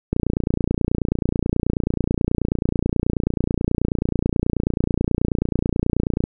click train, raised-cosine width 3 ms, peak -6 dBFS, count 180, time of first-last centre 0.13-6.239 s, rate 29.3 Hz, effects none

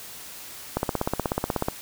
click train, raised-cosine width 1 ms, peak -9 dBFS, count 16, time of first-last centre 0.77-1.685 s, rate 16.4 Hz, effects white hiss -41 dBFS RMS until 1.81 s

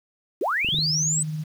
sine linear sweep, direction up, 285.7 to 8190 Hz, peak -21 dBFS, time 0.41-1.23 s, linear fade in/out 5 ms
clicks, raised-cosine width 3 ms, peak -22 dBFS, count 4, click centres 0.647 / 0.688 / 0.744 / 0.788 s
sine tone with tremolo, 155 Hz, D#3, 6 cents flat, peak -25 dBFS, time 0.72-1.44 s, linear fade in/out 10 ms, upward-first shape sine, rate 18 Hz, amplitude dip 30%
effects 8-bit

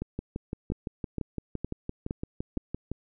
two click trains, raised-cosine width 3 ms, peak -18 / -19 dBFS, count 5 / 18, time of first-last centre 0.72-2.572 / 0.02-2.916 s, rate 2.16 / 5.87 Hz, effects none

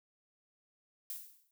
violet noise with exponential decay, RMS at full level -39 dBFS, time 1.1-1.51 s, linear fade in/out 1 ms, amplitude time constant 89 ms, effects none

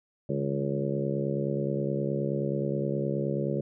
harmonic tone with a mistuned harmonic, 69.5 Hz, C#2, 5 cents sharp, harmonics 2 / 3 / 4 / 5 / 6 / 7 / 8, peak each -31 / -33 / -41 / -34 / -35 / -37 / -35 dBFS, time 0.29-3.61 s, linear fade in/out 5 ms, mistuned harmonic 2, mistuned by +61 cents, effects none

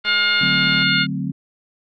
harmonic tone, 712 Hz, F5, 33 cents sharp, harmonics 2 / 3 / 4 / 5 / 6, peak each -19 / -21 / -22 / -23 / -24 dBFS, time 0.04-1.07 s, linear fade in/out 50 ms
click train, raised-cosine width 0.3 ms, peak -18 dBFS, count 165, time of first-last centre 0.05-0.827 s, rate 211 Hz
sine chord, D dominant seventh, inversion none, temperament equal, 146.83 / 185 / 220 / 261.6 Hz, D3 / F#3 / A3 / C4, 0 / 0 / 0 / 0 cents, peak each -26 / -25 / -30 / -27 dBFS, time 0.41-1.32 s, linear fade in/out 5 ms
effects none

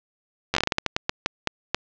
slowing click train, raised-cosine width 0.2 ms, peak -3 dBFS, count 15, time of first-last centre 0.54-1.746 s, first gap 11 ms, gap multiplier 1.28, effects low-pass 5000 Hz 12 dB/octave

